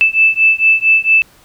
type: beating tone pair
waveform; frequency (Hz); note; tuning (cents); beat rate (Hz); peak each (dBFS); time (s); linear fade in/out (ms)
sine; 2633 / 2637.4; E7 / E7; -3 / 0; 4.4; -11; 0.01-1.22; 0
effects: pink hiss -47 dBFS RMS until 1.44 s